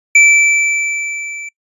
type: tone with level ramp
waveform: square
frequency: 2325 Hz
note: D7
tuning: 18 cents flat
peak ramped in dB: -4 to -26 dBFS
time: 0.15-1.49 s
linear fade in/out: 5 ms
effects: noise-tail reverb RT60 0.1 s tail -25 dB re dry + resampled to 24000 Hz